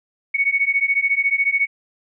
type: beating tone pair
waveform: sine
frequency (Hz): 2217 / 2231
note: C#7 / C#7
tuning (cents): 0 / +11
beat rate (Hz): 14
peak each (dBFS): -19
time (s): 0.34-1.67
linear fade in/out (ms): 10
effects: none